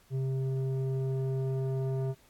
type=tone with low-pass filter sweep; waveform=square; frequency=132.7 Hz; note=C3; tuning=25 cents sharp; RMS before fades=-31 dBFS; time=0.1-2.15 s; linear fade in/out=50 ms; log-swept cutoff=310 to 570 Hz; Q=1.4; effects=pink hiss -63 dBFS RMS until 2.29 s + AAC 64 kbps